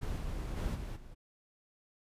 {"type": "noise with level steps", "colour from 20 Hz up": "brown", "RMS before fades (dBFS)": [-36, -38, -34, -40, -51], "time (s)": [0.01, 1.15], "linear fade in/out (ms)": 20, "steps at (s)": [0.17, 0.56, 0.74, 0.95], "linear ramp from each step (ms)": 20, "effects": ["resampled to 32000 Hz"]}